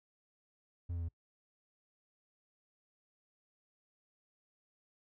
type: tone with pitch steps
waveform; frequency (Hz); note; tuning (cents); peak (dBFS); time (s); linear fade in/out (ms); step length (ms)
triangle; 86.8 / 85.01 / 83.26; F2 / F2 / E2; -10 / -46 / +18; -34; 0.89-1.088; 10; 66
effects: noise-tail reverb RT60 0.1 s tail -23 dB re dry